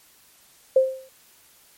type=tone with exponential decay; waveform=sine; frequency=525 Hz; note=C5; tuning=6 cents sharp; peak=-10 dBFS; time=0.76-1.09 s; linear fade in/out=5 ms; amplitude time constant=71 ms; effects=white hiss -55 dBFS RMS until 1.77 s + MP3 64 kbps